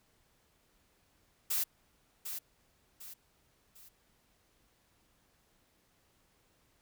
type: noise with echo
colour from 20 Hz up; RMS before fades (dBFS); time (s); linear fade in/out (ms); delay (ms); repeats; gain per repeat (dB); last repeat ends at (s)
blue; -32; 1.5-1.64; 10; 750; 3; -8; 3.89
effects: pink hiss -71 dBFS RMS until 6.81 s